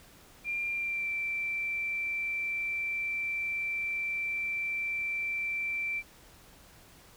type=tone with pitch glide; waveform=sine; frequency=2387 to 2342 Hz; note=D7 to D7; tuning=+28 to -5 cents; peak=-30 dBFS; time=0.44-6.03 s; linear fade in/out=50 ms; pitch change=-33 cents; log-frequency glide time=0.7-1.09 s; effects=pink hiss -56 dBFS RMS until 7.16 s